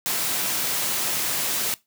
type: high-pass noise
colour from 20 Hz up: white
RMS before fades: -25 dBFS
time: 0.06-1.74 s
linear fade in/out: 0 ms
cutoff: 110 Hz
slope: 24 dB/octave
effects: noise-tail reverb RT60 0.2 s tail -20 dB re dry